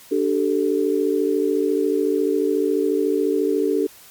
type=chord; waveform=sine; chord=D suspended fourth; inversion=none; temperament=equal with one note detuned; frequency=293.7 / 385.9 / 440 Hz; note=D4 / G4 / A4; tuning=0 / -27 / 0 cents; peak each=-22 / -21 / -21 dBFS; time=0.11-3.87 s; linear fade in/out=10 ms; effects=white hiss -46 dBFS RMS until 4.1 s + MP3 96 kbps